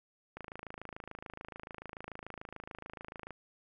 click train, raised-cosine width 0.5 ms, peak -28 dBFS, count 80, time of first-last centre 0.37-3.307 s, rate 26.9 Hz, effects none

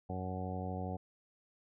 harmonic tone with a mistuned harmonic, 92.5 Hz, F#2, in tune, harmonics 1 / 2 / 3 / 4 / 5 / 6 / 7 / 8 / 9, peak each -40 / -42 / -47 / -51 / -47 / -48 / -54 / -44 / -54 dBFS, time 0.09-0.97 s, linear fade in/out 10 ms, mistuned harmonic 9, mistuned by +39 cents, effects none

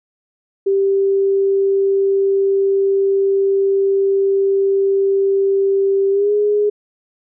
sine tone with pitch glide, 392 to 415.1 Hz, G4 to G#4, 0 to -1 cents, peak -12 dBFS, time 0.66-6.7 s, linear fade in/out 10 ms, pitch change +99 cents, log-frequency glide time 6.11-6.32 s, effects none

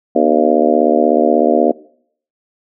harmonic tone with a mistuned harmonic, 76.4 Hz, D#2, 31 cents flat, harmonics 3 / 4 / 5 / 6 / 7 / 8 / 9, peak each -17 / -17 / -17 / -17 / -17 / -17 / -17 dBFS, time 0.15-1.72 s, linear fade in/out 10 ms, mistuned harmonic 3, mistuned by +100 cents, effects noise-tail reverb RT60 0.6 s tail -20 dB re dry

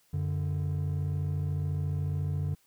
triangle tone pair together, 92.1 / 146.2 Hz, F#2 / D3, -7 / -7 cents, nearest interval minor sixth, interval 800 cents, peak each -28 dBFS, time 0.13-2.55 s, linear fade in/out 10 ms, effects tanh soft clip ceiling -21 dBFS + white hiss -67 dBFS RMS until 2.66 s

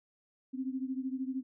sine beating tone pair, 258.1 / 271.1 Hz, C4 / C#4, -23 / -38 cents, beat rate 13 Hz, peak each -35 / -38 dBFS, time 0.53-1.43 s, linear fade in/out 20 ms, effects none

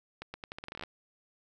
accelerating click train, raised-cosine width 0.3 ms, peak -24 dBFS, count 14, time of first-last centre 0.22-0.836 s, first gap 120 ms, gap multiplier 0.82, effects none

